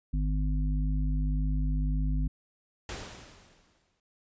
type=harmonic tone; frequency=50.9 Hz; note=G#1; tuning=34 cents flat; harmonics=1 / 3 / 5; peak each=-26 / -33 / -37 dBFS; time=0.13-2.28 s; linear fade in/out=10 ms
type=noise with exponential decay; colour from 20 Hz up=pink; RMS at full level=-37 dBFS; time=2.89-4 s; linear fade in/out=2 ms; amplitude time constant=240 ms
effects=resampled to 16000 Hz